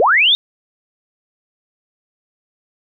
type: linear sweep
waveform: sine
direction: up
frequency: 391.7 to 3741 Hz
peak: -9 dBFS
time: 0-0.35 s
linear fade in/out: 0 ms
effects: none